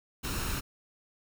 pink noise with comb filter, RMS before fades -33 dBFS, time 0.23-0.61 s, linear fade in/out 20 ms, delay 0.74 ms, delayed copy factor +0.5, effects none

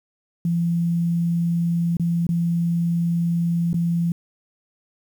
sine tone with dropouts, 170 Hz, F3, 46 cents flat, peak -18 dBFS, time 0.45-4.12 s, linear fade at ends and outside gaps 2 ms, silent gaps 1.969-1.997 / 2.268-2.29 / 3.731-3.742 s, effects 8-bit

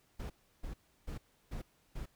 brown noise bursts, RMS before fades -41 dBFS, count 5, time 0.19-2.06 s, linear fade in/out 10 ms, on 110 ms, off 330 ms, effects pink hiss -71 dBFS RMS until 2.15 s

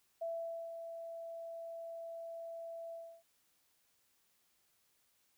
sine tone with ADSR envelope, 666 Hz, E5, 18 cents sharp, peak -36 dBFS, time 0.21-3.23 s, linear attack 11 ms, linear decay 480 ms, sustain -7 dB, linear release 300 ms, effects white hiss -75 dBFS RMS until 5.37 s

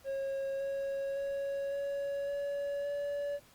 triangle tone with pitch steps, 544 / 549.7 / 555.4 / 561.2 / 567.1 / 573 Hz, C#5 / C#5 / C#5 / C#5 / C#5 / D5, -33 / -15 / +3 / +21 / +39 / -43 cents, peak -31 dBFS, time 0.04-3.4 s, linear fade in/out 50 ms, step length 560 ms, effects pink hiss -61 dBFS RMS until 3.54 s + Opus 48 kbps

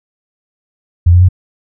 sine tone with pitch steps, 86.3 / 88.93 / 91.64 Hz, F2 / F2 / F#2, -20 / +32 / -16 cents, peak -3 dBFS, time 1.06-1.288 s, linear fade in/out 10 ms, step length 76 ms, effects none

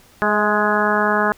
harmonic tone with a mistuned harmonic, 209.2 Hz, G#3, 13 cents sharp, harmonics 1 / 2 / 3 / 4 / 5 / 6 / 7 / 8, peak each -23 / -23 / -23 / -23 / -23 / -23 / -23 / -23 dBFS, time 0.22-1.32 s, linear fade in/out 0 ms, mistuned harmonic 3, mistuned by +25 cents, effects pink hiss -50 dBFS RMS until 1.37 s

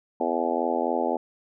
harmonic tone with a mistuned harmonic, 83.7 Hz, E2, 27 cents sharp, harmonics 3 / 4 / 5 / 6 / 7 / 8 / 9 / 10, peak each -31 / -31 / -31 / -31 / -31 / -31 / -31 / -31 dBFS, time 0.2-1.17 s, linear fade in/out 5 ms, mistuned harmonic 10, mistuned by +34 cents, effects none

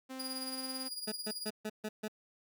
sawtooth tone, 261.6 Hz, C4, in tune, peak -38 dBFS, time 0.09-0.89 s, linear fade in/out 20 ms
sawtooth tone with tremolo, 4870 Hz, D#8, 38 cents flat, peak -34 dBFS, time 0.19-1.5 s, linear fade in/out 10 ms, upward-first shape sine, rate 18 Hz, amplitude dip 65%
20% pulse tone bursts, 214.5 Hz, A3, 44 cents flat, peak -31 dBFS, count 6, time 1.07-2.082 s, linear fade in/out 10 ms, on 52 ms, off 140 ms
effects none

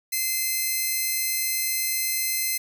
5% pulse tone pair together, 2072 / 2580 Hz, C7 / E7, -17 / -38 cents, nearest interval major third, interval 379 cents, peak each -14 / -23 dBFS, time 0.12-2.58 s, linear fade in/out 10 ms, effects none

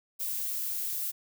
violet noise, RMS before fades -33 dBFS, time 0.19-1.12 s, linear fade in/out 20 ms, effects none

